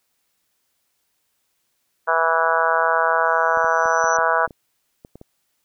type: harmonic tone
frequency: 163.9 Hz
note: E3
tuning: 10 cents flat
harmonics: 3 / 4 / 5 / 6 / 7 / 8 / 9 / 10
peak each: -26 / -22 / -26 / -22 / -24 / -25 / -22 / -30 dBFS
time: 2.07-4.47 s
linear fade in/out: 20 ms
type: tone with exponential growth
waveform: sine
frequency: 5920 Hz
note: F#8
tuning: in tune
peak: -25 dBFS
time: 3.25-4.17 s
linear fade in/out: 5 ms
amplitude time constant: 200 ms
type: clicks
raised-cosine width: 2 ms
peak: -26 dBFS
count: 10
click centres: 3.573 / 3.645 / 3.857 / 4.042 / 4.187 / 4.477 / 4.508 / 5.049 / 5.156 / 5.214 s
effects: white hiss -70 dBFS RMS until 5.64 s